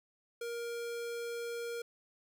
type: tone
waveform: square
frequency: 470 Hz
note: A#4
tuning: 14 cents sharp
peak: -38 dBFS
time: 0.41-1.82 s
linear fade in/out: 5 ms
effects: none